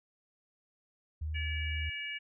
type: tone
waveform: sine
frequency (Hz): 77.3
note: D#2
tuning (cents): -11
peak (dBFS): -33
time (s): 1.21-1.9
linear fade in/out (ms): 10
type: harmonic tone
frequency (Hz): 574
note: D5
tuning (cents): -40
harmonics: 3 / 4 / 5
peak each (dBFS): -43 / -39 / -41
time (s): 1.34-2.19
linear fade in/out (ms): 20
effects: none